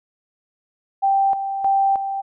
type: tone with tremolo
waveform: sine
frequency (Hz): 784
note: G5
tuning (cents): 0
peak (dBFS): -14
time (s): 1.02-2.22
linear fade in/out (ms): 20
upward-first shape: square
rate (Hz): 1.6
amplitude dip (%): 60
effects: none